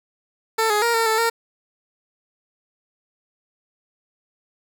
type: tone with pitch steps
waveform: 15% pulse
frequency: 445.8 / 418.5 / 468.5 / 455.1 / 441.1 / 460.4 Hz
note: A4 / G#4 / A#4 / A#4 / A4 / A#4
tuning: +23 / +13 / +9 / -42 / +4 / -22 cents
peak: -11 dBFS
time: 0.58-1.3 s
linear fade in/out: 10 ms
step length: 120 ms
effects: none